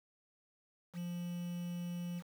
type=tone with quantisation; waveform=triangle; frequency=174.61 Hz; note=F3; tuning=in tune; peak=-36 dBFS; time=0.93-2.23 s; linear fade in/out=50 ms; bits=9; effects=none